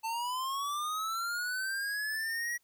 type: linear sweep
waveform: square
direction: up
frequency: 883 to 1924 Hz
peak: -33 dBFS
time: 0.03-2.58 s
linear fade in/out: 20 ms
effects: white hiss -73 dBFS RMS until 2.63 s